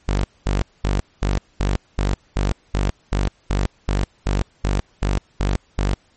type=tone bursts; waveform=sawtooth; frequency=49 Hz; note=G1; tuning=in tune; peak=-13 dBFS; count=16; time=0.08-5.94 s; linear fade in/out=0 ms; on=160 ms; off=220 ms; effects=pink hiss -58 dBFS RMS until 6.16 s + MP3 32 kbps